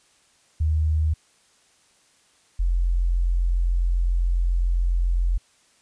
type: tone pair in turn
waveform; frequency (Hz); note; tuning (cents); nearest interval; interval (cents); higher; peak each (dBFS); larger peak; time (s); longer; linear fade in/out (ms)
sine; 77.8 / 43.66; D#2 / F1; 0 / 0; minor seventh; 1000; first; -18; neither; 0.6-1.14 / 2.59-5.38; second; 10
effects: white hiss -60 dBFS RMS until 5.81 s + resampled to 22050 Hz